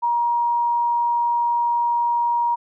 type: tone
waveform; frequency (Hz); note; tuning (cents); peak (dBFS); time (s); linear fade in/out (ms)
sine; 948; A#5; +29; -17; 0.02-2.56; 20
effects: none